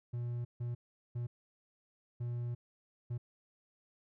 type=tone bursts at uneven times; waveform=triangle; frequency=120.2 Hz; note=B2; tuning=46 cents flat; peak=-33 dBFS; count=5; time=0.13-0.45 / 0.6-0.75 / 1.15-1.27 / 2.2-2.55 / 3.1-3.18 s; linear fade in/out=10 ms; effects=none